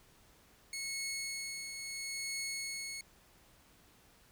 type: tone with tremolo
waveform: 15% pulse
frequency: 2190 Hz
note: C#7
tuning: 22 cents flat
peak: -30 dBFS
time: 0.73-3.01 s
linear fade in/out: 2 ms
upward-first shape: triangle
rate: 0.75 Hz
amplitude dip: 50%
effects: pink hiss -64 dBFS RMS until 4.31 s